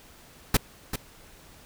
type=noise with echo; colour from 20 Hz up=pink; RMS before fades=-19 dBFS; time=0.54-0.57 s; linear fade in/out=5 ms; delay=390 ms; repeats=1; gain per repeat=-10 dB; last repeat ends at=0.96 s; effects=pink hiss -52 dBFS RMS until 1.65 s